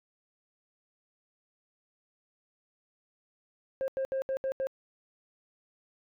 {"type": "tone bursts at uneven times", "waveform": "sine", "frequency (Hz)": 533, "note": "C5", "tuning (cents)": 32, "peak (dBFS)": -26, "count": 6, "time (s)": [[3.81, 3.88], [3.97, 4.05], [4.12, 4.22], [4.29, 4.37], [4.44, 4.52], [4.6, 4.67]], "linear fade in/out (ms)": 0, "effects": ["tanh soft clip ceiling -27 dBFS"]}